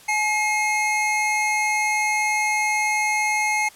square tone pair together, 851 / 2144 Hz, G#5 / C7, +42 / +42 cents, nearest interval octave + major third, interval 1600 cents, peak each -24 / -22 dBFS, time 0.08-3.69 s, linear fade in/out 10 ms, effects white hiss -48 dBFS RMS until 3.75 s + low-pass 11000 Hz 12 dB/octave

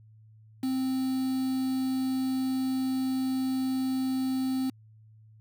triangle tone with quantisation, 261.6 Hz, C4, in tune, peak -24 dBFS, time 0.63-4.7 s, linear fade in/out 5 ms, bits 7, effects added 109 Hz sine -52 dBFS peak until 5.4 s

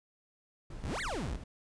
brown noise, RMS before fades -43 dBFS, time 0.7-1.44 s, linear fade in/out 5 ms
35% pulse exponential two-way sweep, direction up then down, 32.94 to 2275 to 32.94 Hz, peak -33 dBFS, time 0.83-1.37 s, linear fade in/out 10 ms, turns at 1.01 s
effects resampled to 22050 Hz

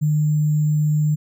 sine tone with sample-and-hold, 151.3 Hz, D#3, 48 cents flat, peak -15 dBFS, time 0.01-1.16 s, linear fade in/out 20 ms, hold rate 7350 Hz, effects none

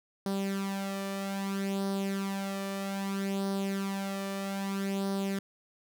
sawtooth tone with flanger, 196 Hz, G3, in tune, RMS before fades -33 dBFS, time 0.26-5.39 s, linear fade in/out 2 ms, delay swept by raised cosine 0.2 to 1.7 ms, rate 0.62 Hz, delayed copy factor +0.65, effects none

